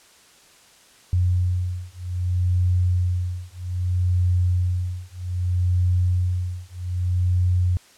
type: beating tone pair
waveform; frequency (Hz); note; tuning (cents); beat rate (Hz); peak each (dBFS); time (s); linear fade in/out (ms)
sine; 89.6 / 90.23; F2 / F#2; +45 / -43; 0.63; -22; 1.13-7.77; 0
effects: white hiss -52 dBFS RMS until 7.97 s + low-pass 9000 Hz 12 dB/octave